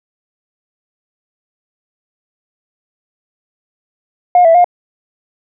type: tone with pitch steps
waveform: sine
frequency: 714 / 660 / 709 Hz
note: F5 / E5 / F5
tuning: +38 / +2 / +26 cents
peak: -3 dBFS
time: 4.35-4.644 s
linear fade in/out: 2 ms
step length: 98 ms
effects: tanh soft clip ceiling -1 dBFS